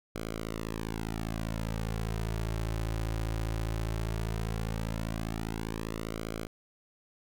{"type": "tone with flanger", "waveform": "sawtooth", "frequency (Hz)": 55, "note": "A1", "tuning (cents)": 0, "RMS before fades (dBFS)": -34, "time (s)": [0.15, 6.47], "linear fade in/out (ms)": 5, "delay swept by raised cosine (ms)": [1.1, 4.5], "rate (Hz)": 0.16, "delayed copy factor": -0.95, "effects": []}